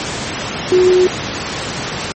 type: tone in noise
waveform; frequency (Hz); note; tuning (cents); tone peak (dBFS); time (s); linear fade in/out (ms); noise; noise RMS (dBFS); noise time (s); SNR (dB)
sine; 365.7; F#4; -20; -7; 0.72-1.07; 0; pink; -21; 0-2.12; +11
effects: high-pass 100 Hz 12 dB/octave + MP3 32 kbps